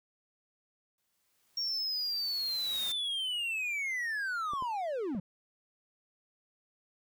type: noise with exponential growth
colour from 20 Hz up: white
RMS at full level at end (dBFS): -41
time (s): 0.98-2.92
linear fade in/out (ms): 2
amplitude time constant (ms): 420
type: linear sweep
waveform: triangle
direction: down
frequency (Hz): 5570 to 162.8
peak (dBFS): -30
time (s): 1.57-5.2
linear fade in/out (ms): 5
type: clicks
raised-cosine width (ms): 2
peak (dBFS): -32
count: 3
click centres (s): 4.535 / 4.624 / 5.149
effects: none